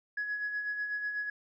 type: tone with tremolo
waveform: sine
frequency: 1680 Hz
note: G#6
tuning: 19 cents sharp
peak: -29 dBFS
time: 0.17-1.3 s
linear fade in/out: 5 ms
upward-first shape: sine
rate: 8.1 Hz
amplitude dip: 50%
effects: tanh soft clip ceiling -27 dBFS